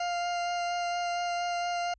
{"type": "tone with vibrato", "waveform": "40% pulse", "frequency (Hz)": 700, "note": "F5", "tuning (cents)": 4, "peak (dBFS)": -28, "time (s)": [0, 1.94], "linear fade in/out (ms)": 5, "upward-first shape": "sine", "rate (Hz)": 4.3, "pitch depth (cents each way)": 9, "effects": ["added 50 Hz sine -61 dBFS peak until 1.98 s", "resampled to 16000 Hz"]}